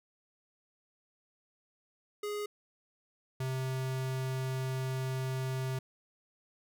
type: tone pair in turn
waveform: square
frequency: 415.3 / 130.89 Hz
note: G#4 / C3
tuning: 0 / +1 cents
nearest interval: octave + minor sixth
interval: 1999 cents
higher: first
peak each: -35 / -33 dBFS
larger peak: second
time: 2.23-2.46 / 3.4-5.79 s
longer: second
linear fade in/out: 5 ms
effects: none